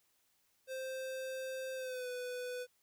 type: tone with pitch glide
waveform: square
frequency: 523.3 to 496.8 Hz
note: C5 to B4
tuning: 0 to +10 cents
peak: -40 dBFS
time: 0.67-2.67 s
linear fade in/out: 50 ms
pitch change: -90 cents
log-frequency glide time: 1.75-2.08 s
effects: white hiss -75 dBFS RMS until 2.82 s